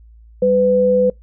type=tone pair together; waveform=sine; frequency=196 / 501.9 Hz; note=G3 / B4; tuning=0 / +28 cents; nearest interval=octave + major third; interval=1628 cents; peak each=-20 / -11 dBFS; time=0.42-1.1 s; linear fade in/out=5 ms; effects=noise-tail reverb RT60 0.2 s tail -26 dB re dry + added 56 Hz sine -41 dBFS peak until 1.22 s